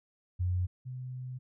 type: tone pair in turn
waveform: sine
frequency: 90.3 / 127.34 Hz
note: F#2 / C3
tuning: -42 / -47 cents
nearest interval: tritone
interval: 595 cents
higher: second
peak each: -27 / -37 dBFS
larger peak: first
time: 0.39-0.67 / 0.85-1.39 s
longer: second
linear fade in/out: 20 ms
effects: none